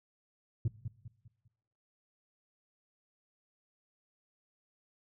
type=tone with echo; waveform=sine; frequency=112.5 Hz; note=A2; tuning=39 cents sharp; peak=-24 dBFS; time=0.65-0.68 s; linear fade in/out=5 ms; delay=200 ms; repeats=4; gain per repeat=-9 dB; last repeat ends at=1.48 s; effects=noise-tail reverb RT60 1.0 s tail -20 dB re dry + tanh soft clip ceiling -26 dBFS